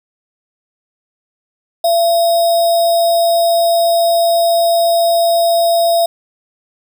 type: tone with sample-and-hold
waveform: sine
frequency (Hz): 677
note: E5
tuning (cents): +46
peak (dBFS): -9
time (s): 1.84-6.06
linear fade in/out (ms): 5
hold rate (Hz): 4410
effects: none